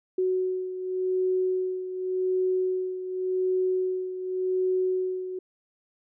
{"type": "beating tone pair", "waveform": "sine", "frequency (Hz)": [370.7, 371.58], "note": ["F#4", "F#4"], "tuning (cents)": [3, 7], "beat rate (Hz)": 0.88, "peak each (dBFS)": [-25, -31], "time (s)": [0.18, 5.39], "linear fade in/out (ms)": 5, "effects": []}